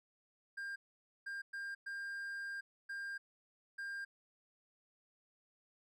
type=tone bursts at uneven times; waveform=triangle; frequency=1600 Hz; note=G6; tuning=35 cents sharp; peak=-39 dBFS; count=6; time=0.57-0.76 / 1.26-1.42 / 1.53-1.75 / 1.86-2.61 / 2.89-3.18 / 3.78-4.05 s; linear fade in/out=10 ms; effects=none